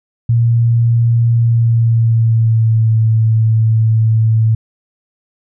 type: tone with pitch glide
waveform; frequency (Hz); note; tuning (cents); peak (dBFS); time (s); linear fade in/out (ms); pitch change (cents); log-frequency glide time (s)
sine; 116.9 to 111.36; A#2 to A2; +5 to +21; -8; 0.29-4.55; 5; -84; 1.34-2.95
effects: none